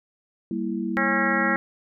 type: chord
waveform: sine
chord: E diminished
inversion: first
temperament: equal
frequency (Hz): 196 / 233.1 / 329.6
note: G3 / Bb3 / E4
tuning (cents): 0 / 0 / 0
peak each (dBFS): -29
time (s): 0.51-1.56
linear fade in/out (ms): 2
type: harmonic tone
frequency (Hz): 272.1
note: C#4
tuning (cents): -32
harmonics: 2 / 3 / 4 / 5 / 6 / 7 / 8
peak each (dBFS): -30 / -30 / -33 / -27 / -28 / -25 / -34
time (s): 0.97-1.56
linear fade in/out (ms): 0
effects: none